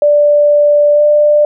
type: tone with pitch glide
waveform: sine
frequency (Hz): 587.3 to 594.1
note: D5 to D5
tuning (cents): 0 to +20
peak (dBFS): -5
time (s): 0.02-1.45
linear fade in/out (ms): 2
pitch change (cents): +20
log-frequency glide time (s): 0.93-1.02
effects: none